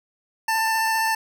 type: tone with vibrato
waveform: 25% pulse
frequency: 890 Hz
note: A5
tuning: 20 cents sharp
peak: -16 dBFS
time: 0.48-1.15 s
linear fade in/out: 5 ms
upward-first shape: square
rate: 15 Hz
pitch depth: 8 cents each way
effects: none